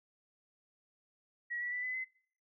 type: tone with pitch steps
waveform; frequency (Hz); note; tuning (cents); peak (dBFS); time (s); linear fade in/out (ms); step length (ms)
sine; 1916 / 1947.2 / 1979 / 2011 / 2044; A#6 / B6 / B6 / B6 / C7; +47 / -25 / +3 / +31 / -41; -35; 1.5-2.05; 20; 110
effects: noise-tail reverb RT60 0.6 s tail -26 dB re dry